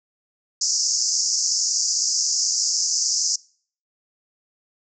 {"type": "band-pass noise", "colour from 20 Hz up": "pink", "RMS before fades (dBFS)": -22, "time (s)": [0.61, 3.36], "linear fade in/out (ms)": 5, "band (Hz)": [4900, 7100], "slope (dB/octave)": 96, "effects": ["noise-tail reverb RT60 0.5 s tail -24 dB re dry"]}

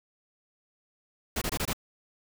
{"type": "noise bursts", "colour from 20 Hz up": "pink", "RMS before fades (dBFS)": -30, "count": 5, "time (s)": [1.36, 1.732], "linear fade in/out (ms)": 5, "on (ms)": 56, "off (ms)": 23, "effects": []}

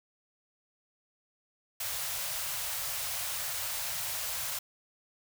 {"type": "band-stop noise", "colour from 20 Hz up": "white", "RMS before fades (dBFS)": -35, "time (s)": [1.8, 4.59], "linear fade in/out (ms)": 5, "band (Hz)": [150, 520], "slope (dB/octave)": 48, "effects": []}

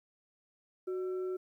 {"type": "tone with frequency modulation", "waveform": "sine", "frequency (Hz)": 370, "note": "F#4", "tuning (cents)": 0, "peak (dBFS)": -33, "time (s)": [0.87, 1.37], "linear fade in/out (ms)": 10, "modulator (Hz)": 974, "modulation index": 0.22, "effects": ["12-bit"]}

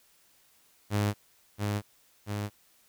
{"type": "tone with echo", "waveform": "sawtooth", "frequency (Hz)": 103.3, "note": "G#2", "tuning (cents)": -9, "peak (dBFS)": -21, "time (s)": [0.9, 1.14], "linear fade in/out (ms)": 50, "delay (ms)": 680, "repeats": 2, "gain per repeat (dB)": -3, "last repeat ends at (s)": 2.5, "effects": ["white hiss -64 dBFS RMS until 2.88 s"]}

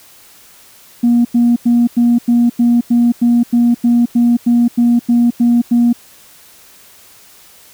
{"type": "tone bursts", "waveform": "sine", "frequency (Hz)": 238.2, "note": "A#3", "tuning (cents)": 38, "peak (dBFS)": -6, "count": 16, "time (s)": [1.03, 5.93], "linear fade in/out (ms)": 10, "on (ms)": 220, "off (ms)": 92, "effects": ["tanh soft clip ceiling -4 dBFS", "white hiss -43 dBFS RMS until 7.73 s"]}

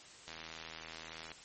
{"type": "click train", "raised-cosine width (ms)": 0.2, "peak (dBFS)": -28, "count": 85, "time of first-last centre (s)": [0.28, 1.317], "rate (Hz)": 81, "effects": ["white hiss -55 dBFS RMS until 1.44 s", "MP3 32 kbps"]}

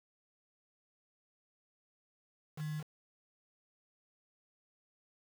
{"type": "tone with quantisation", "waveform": "sine", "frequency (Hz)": 152.9, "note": "D#3", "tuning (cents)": -30, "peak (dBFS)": -36, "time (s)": [2.56, 2.84], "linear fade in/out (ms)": 50, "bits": 8, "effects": []}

